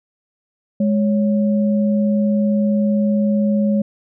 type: tone pair together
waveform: sine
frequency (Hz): 207.7 / 554.5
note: G#3 / C#5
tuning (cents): 0 / 0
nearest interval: octave + perfect fourth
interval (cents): 1700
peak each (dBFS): -14 / -23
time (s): 0.8-3.82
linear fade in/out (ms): 5
effects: none